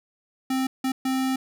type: tone bursts at uneven times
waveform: square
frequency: 262.4 Hz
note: C4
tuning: 5 cents sharp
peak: -23 dBFS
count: 3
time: 0.5-0.67 / 0.84-0.92 / 1.05-1.36 s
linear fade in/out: 5 ms
effects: none